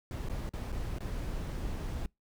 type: noise with dropouts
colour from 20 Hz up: brown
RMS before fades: -36 dBFS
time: 0.11-2.06 s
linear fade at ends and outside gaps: 1 ms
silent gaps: 0.287-0.297 / 0.492-0.535 / 0.72-0.725 / 0.985-1.005 s
effects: noise-tail reverb RT60 0.2 s tail -26 dB re dry